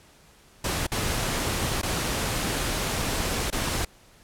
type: noise with dropouts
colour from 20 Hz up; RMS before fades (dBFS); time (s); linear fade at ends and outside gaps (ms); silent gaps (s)
pink; -27; 0.64-3.85; 5; 0.868-0.917 / 1.816-1.83 / 3.503-3.525
effects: pink hiss -55 dBFS RMS until 4.23 s + low-pass 12000 Hz 12 dB/octave